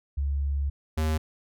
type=tone pair in turn; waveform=sine / square; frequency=70.2 / 78.34 Hz; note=C#2 / D#2; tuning=+22 / +12 cents; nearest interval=major second; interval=190 cents; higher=second; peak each=-24 dBFS; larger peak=neither; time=0.17-0.7 / 0.97-1.18 s; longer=first; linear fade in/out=10 ms; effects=none